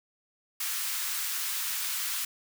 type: high-pass noise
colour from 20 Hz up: white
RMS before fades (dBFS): -32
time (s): 0.6-2.25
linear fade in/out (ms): 5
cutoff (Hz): 1100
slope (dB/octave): 24
effects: none